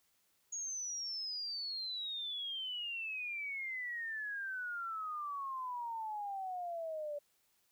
sine exponential sweep, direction down, 6700 to 576 Hz, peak -38 dBFS, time 0.52-7.19 s, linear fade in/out 10 ms, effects white hiss -75 dBFS RMS until 7.71 s

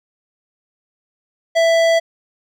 sine tone with hard clipping, 662 Hz, E5, 7 cents sharp, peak -13 dBFS, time 1.55-2 s, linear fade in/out 20 ms, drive 15 dB, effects none

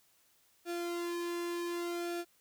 sawtooth tone with flanger, 345.5 Hz, F4, 19 cents flat, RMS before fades -37 dBFS, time 0.65-2.25 s, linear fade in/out 50 ms, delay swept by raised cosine 1 to 1.57 ms, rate 0.66 Hz, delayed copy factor -0.85, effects white hiss -69 dBFS RMS until 2.4 s

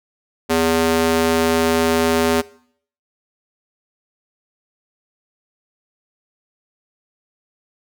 square tone with high-pass filter, 82 Hz, E2, 9 cents flat, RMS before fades -17 dBFS, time 0.49-2.42 s, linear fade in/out 20 ms, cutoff 320 Hz, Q 1.2, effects noise-tail reverb RT60 0.6 s tail -21 dB re dry

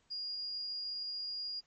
sine tone, 4847 Hz, D#8, 46 cents flat, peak -37 dBFS, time 0.1-1.61 s, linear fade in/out 20 ms, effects pink hiss -72 dBFS RMS until 1.66 s + MP3 32 kbps

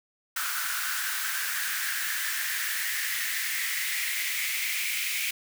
white noise with high-pass filter sweep, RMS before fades -30 dBFS, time 0.36-5.31 s, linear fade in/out 5 ms, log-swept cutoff 1400 to 2300 Hz, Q 5.4, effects none

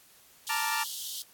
pink high-pass noise, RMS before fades -38 dBFS, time 0.47-1.22 s, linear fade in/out 0 ms, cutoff 3000 Hz, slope 96 dB/octave
25% pulse chord, Bb major seventh, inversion third, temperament equal, 880 / 932.3 / 1174.7 / 1396.9 Hz, A5 / Bb5 / D6 / F6, 0 / 0 / 0 / 0 cents, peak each -28 / -31 / -31 / -33 dBFS, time 0.49-0.84 s, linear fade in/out 10 ms
effects white hiss -58 dBFS RMS until 1.33 s + AAC 64 kbps

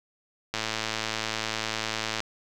click train, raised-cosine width 0.2 ms, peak -11 dBFS, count 184, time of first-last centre 0.54-2.204 s, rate 110 Hz, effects 8-bit

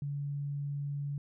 sine tone, 142.8 Hz, D3, 48 cents flat, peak -33 dBFS, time 0.02-1.18 s, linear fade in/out 2 ms, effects none

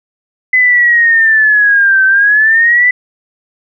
sine linear two-way sweep, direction down then up, 2028 to 1537 to 2001 Hz, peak -5 dBFS, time 0.53-2.91 s, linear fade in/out 5 ms, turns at 2.05 s, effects none

